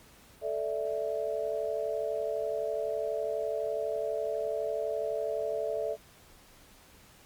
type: chord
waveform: sine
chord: A suspended fourth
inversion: none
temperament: equal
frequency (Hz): 440 / 587.3 / 659.3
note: A4 / D5 / E5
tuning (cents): 0 / 0 / 0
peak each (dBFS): -34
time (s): 0.41-5.97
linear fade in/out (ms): 50
effects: pink hiss -57 dBFS RMS until 7.25 s + Opus 48 kbps